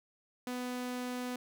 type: tone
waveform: sawtooth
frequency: 248.8 Hz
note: B3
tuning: 13 cents sharp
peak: -32 dBFS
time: 0.47-1.36 s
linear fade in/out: 2 ms
effects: none